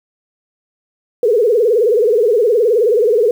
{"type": "tone with vibrato", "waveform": "sine", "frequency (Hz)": 451.4, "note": "A4", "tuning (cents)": 44, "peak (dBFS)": -9, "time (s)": [1.23, 3.31], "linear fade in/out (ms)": 2, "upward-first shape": "sine", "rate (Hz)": 19, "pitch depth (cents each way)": 170, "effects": ["7-bit"]}